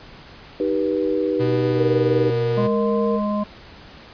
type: chord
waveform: sine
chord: Eb augmented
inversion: none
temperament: just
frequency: 311.1 / 388.9 / 486.1 Hz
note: Eb4 / G4 / B4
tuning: 0 / -14 / -28 cents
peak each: -23 / -23 / -22 dBFS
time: 0.6-2.3 s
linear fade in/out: 2 ms
type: tone with pitch glide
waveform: 45% pulse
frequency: 123.47 to 121.98 Hz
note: B2 to B2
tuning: 0 to -21 cents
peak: -22 dBFS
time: 1.39-2.68 s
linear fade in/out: 20 ms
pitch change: -21 cents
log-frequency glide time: 1.68-2.55 s
type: tone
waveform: sine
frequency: 466.2 Hz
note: A#4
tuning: in tune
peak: -20 dBFS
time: 1.76-3.2 s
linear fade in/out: 50 ms
type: harmonic tone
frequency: 207.7 Hz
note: G#3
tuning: in tune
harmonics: 1 / 3 / 5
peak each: -21 / -26 / -28 dBFS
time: 2.57-3.44 s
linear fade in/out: 10 ms
effects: pink hiss -43 dBFS RMS until 4.13 s + resampled to 11025 Hz